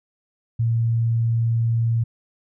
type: tone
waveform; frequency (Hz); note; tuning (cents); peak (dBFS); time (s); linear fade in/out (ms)
sine; 115.3; A#2; -19; -17; 0.59-2.04; 10
effects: none